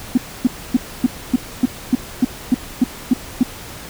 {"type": "tone bursts", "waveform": "sine", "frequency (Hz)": 250, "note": "B3", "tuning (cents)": 21, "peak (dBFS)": -7, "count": 12, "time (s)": [0.15, 3.432], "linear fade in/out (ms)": 5, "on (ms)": 26, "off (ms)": 270, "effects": ["tanh soft clip ceiling -5 dBFS", "pink hiss -34 dBFS RMS until 3.89 s"]}